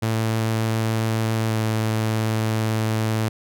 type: tone with pitch glide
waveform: sawtooth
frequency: 111.6 to 110.25 Hz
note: A2 to A2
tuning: +25 to +4 cents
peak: -16 dBFS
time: 0.02-3.29 s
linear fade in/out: 10 ms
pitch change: -21 cents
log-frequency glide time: 1.44-1.57 s
effects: none